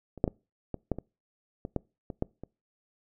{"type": "clicks", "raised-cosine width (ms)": 2, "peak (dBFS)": [-30, -9, -16, -20, -14, -23, -22, -15, -23, -14, -27], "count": 11, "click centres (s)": [0.177, 0.241, 0.278, 0.743, 0.917, 0.986, 1.651, 1.763, 2.102, 2.224, 2.436], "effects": ["noise-tail reverb RT60 0.3 s tail -25 dB re dry"]}